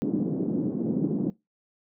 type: band-pass noise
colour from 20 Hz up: white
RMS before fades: -27 dBFS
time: 0.02-1.3 s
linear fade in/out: 0 ms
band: 180 to 300 Hz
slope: 24 dB/octave
effects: noise-tail reverb RT60 0.2 s tail -22 dB re dry